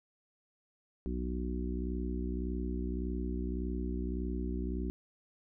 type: harmonic tone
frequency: 61.74 Hz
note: B1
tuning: in tune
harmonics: 1 / 3 / 4 / 5 / 6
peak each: -35 / -40 / -41 / -42 / -43 dBFS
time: 1.06-4.9 s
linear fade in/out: 0 ms
effects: none